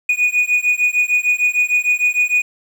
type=beating tone pair; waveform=triangle; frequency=2464 / 2470.6 Hz; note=D#7 / D#7; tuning=-17 / -13 cents; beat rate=6.6 Hz; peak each=-15 dBFS; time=0.09-2.42 s; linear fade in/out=5 ms; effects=8-bit